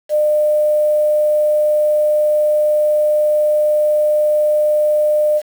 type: tone with quantisation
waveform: sine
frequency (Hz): 603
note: D5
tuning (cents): +46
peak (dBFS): -11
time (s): 0.09-5.42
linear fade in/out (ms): 50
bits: 6
effects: none